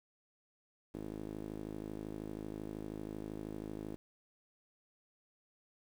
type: tone with band-pass filter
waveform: sawtooth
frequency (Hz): 52.8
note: G#1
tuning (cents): +29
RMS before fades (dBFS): -44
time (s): 0.94-3.96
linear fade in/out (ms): 0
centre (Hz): 320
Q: 2.1
effects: 10-bit